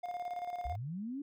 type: tone with tremolo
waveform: triangle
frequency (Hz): 710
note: F5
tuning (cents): +28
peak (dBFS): -33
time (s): 0.03-0.76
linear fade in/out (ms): 10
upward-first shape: square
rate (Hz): 18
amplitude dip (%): 55
type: linear sweep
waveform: sine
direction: up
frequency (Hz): 53.4 to 293.7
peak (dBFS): -37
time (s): 0.65-1.22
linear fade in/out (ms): 5
effects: none